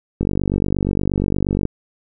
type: click train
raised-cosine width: 3 ms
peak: -6 dBFS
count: 71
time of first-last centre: 0.21-1.653 s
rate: 48.5 Hz
effects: none